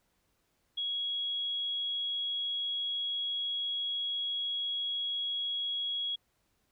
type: tone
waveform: sine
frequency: 3322 Hz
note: G#7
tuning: in tune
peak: -31 dBFS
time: 0.77-6.16 s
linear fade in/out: 10 ms
effects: pink hiss -75 dBFS RMS until 6.71 s